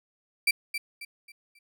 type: tone with echo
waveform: 35% pulse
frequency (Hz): 2338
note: D7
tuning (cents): -8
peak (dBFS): -18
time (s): 0.47-0.51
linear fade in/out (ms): 5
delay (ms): 270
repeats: 4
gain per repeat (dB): -9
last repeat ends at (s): 1.59
effects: none